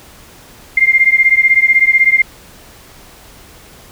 sine beating tone pair, 2100 / 2116 Hz, C7 / C7, +6 / +19 cents, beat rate 16 Hz, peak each -10 dBFS, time 0.77-2.22 s, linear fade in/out 5 ms, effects pink hiss -40 dBFS RMS until 3.91 s

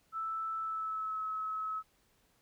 sine tone with pitch glide, 1318.5 to 1289.1 Hz, E6 to E6, 0 to -39 cents, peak -34 dBFS, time 0.12-1.83 s, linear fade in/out 50 ms, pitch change -39 cents, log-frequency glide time 0.59-1.22 s, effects pink hiss -71 dBFS RMS until 2.41 s

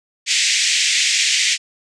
pink band-pass noise, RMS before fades -17 dBFS, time 0.26-1.58 s, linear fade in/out 50 ms, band 2000 to 8000 Hz, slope 48 dB/octave, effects none

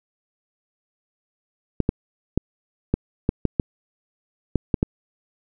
clicks, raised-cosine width 3 ms, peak -5 dBFS, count 10, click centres 1.803 / 1.891 / 2.376 / 2.94 / 3.291 / 3.453 / 3.598 / 4.557 / 4.742 / 4.829 s, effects none

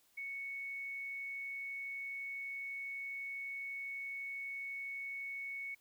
sine tone, 2217 Hz, C#7, in tune, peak -40 dBFS, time 0.17-5.75 s, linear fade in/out 10 ms, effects white hiss -71 dBFS RMS until 5.8 s

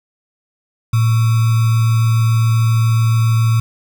sine tone with sample-and-hold, 113.4 Hz, A#2, 47 cents flat, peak -10 dBFS, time 0.93-3.6 s, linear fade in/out 5 ms, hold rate 1225 Hz, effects none

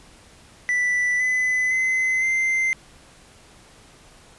triangle tone with pitch steps, 1975.5 / 2010 / 2045 / 2081 Hz, B6 / B6 / C7 / C7, 0 / +30 / -40 / -10 cents, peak -17 dBFS, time 0.69-2.73 s, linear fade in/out 0 ms, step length 510 ms, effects pink hiss -50 dBFS RMS until 4.38 s + resampled to 24000 Hz

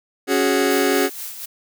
sawtooth chord, C# suspended fourth, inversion none, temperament just, 277.2 / 369.6 / 415.8 Hz, C#4 / F#4 / G#4, 0 / -2 / +2 cents, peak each -16 dBFS, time 0.27-1.1 s, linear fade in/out 50 ms
blue noise with tremolo, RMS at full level -30 dBFS, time 0.7-1.46 s, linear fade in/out 10 ms, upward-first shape sine, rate 4.2 Hz, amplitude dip 50%
effects none

